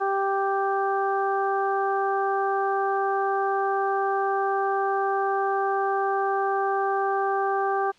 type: harmonic tone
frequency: 392 Hz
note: G4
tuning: in tune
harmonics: 1 / 2 / 3 / 4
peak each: -26 / -25 / -29 / -33 dBFS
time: 0-7.92 s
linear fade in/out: 20 ms
effects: white hiss -57 dBFS RMS until 7.98 s + low-pass 4000 Hz 12 dB/octave